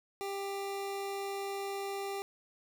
25% pulse tone, 395.7 Hz, G4, 16 cents sharp, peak -32 dBFS, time 0.21-2.22 s, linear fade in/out 0 ms, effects none

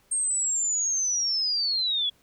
sine linear sweep, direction down, 8580 to 3322 Hz, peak -23 dBFS, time 0.11-2.1 s, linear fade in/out 10 ms, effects pink hiss -63 dBFS RMS until 2.22 s

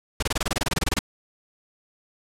pink noise bursts, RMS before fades -23 dBFS, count 16, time 0.2-0.991 s, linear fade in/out 5 ms, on 26 ms, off 25 ms, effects low-pass 10000 Hz 12 dB/octave

